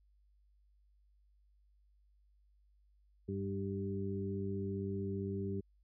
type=harmonic tone with a mistuned harmonic; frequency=98 Hz; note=G2; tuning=in tune; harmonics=1 / 2 / 3 / 4; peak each=-40 / -40 / -46 / -41 dBFS; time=3.28-5.61 s; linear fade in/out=10 ms; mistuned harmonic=3; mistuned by=+15 cents; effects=added 50 Hz sine -66 dBFS peak until 5.83 s